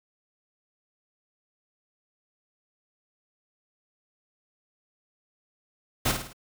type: noise with echo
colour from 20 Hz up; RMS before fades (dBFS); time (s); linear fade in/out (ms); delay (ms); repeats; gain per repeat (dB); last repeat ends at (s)
pink; -24; 6.05-6.12; 10; 53; 4; -6; 6.332
effects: none